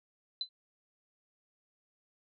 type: tone with exponential decay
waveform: sine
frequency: 4031 Hz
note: B7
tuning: 35 cents sharp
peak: -28 dBFS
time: 0.41-0.49 s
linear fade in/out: 2 ms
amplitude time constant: 17 ms
effects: none